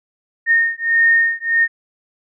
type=beating tone pair; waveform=sine; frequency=1837 / 1838.6 Hz; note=A#6 / A#6; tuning=-26 / -24 cents; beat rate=1.6 Hz; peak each=-15 dBFS; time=0.46-1.68 s; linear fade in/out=50 ms; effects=none